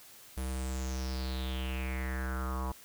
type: tone with low-pass filter sweep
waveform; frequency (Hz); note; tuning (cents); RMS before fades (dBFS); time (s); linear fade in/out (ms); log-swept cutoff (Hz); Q
square; 65; C2; -11; -35; 0.37-2.72; 5; 11000 to 980; 6.2
effects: white hiss -54 dBFS RMS until 2.84 s